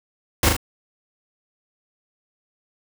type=noise with echo; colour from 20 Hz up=pink; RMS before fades=-17 dBFS; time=0.43-0.49 s; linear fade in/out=2 ms; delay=38 ms; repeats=2; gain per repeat=-4 dB; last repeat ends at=0.566 s; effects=none